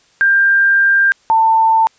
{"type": "tone pair in turn", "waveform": "sine", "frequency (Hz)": [1592, 893.5], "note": ["G6", "A5"], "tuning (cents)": [26, 26], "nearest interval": "minor seventh", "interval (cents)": 1000, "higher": "first", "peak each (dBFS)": -8, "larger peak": "neither", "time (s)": [[0.21, 1.12], [1.3, 1.87]], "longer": "first", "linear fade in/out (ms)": 0, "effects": ["white hiss -53 dBFS RMS until 1.98 s", "resampled to 16000 Hz"]}